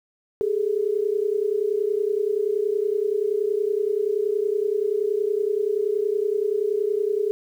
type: tone pair together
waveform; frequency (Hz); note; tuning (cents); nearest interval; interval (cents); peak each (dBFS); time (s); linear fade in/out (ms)
sine; 401.5 / 432.1; G4 / A4; +41 / -31; minor second; 128; -23; 0.41-7.31; 0
effects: 9-bit